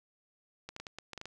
clicks, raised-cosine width 0.2 ms, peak -25 dBFS, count 9, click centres 0.69 / 0.764 / 0.8 / 0.868 / 0.986 / 1.133 / 1.177 / 1.214 / 1.256 s, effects none

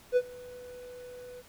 triangle tone with ADSR envelope, 495.6 Hz, B4, 6 cents sharp, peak -17 dBFS, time 0.12-1.43 s, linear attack 46 ms, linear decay 51 ms, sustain -24 dB, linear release 39 ms, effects pink hiss -56 dBFS RMS until 1.48 s

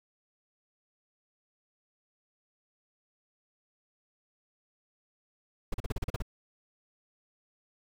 brown noise bursts, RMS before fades -30 dBFS, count 9, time 5.72-6.222 s, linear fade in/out 5 ms, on 22 ms, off 38 ms, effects none

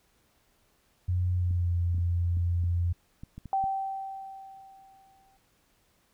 sine tone with pitch glide, 89.9 to 86.79 Hz, F#2 to F2, -49 to -10 cents, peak -24 dBFS, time 1.08-2.93 s, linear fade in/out 10 ms, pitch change -61 cents, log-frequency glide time 1.34-1.74 s
clicks, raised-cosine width 5 ms, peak -29 dBFS, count 9, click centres 1.509 / 1.946 / 1.983 / 2.371 / 2.637 / 3.235 / 3.38 / 3.457 / 3.64 s
sine tone with exponential decay, 776 Hz, G5, 18 cents flat, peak -23 dBFS, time 3.53-5.37 s, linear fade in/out 1 ms, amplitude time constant 400 ms
effects pink hiss -68 dBFS RMS until 6.13 s

